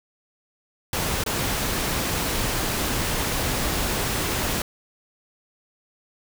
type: noise with dropouts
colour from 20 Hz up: pink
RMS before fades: -25 dBFS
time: 0.93-4.62 s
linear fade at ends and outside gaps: 2 ms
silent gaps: 1.238-1.262 s
effects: none